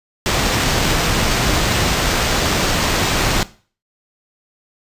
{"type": "noise with sample-and-hold", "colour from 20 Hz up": "pink", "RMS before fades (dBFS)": -17, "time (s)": [0.26, 3.43], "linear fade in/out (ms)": 0, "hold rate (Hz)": 11025, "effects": ["noise-tail reverb RT60 0.4 s tail -18 dB re dry", "resampled to 32000 Hz"]}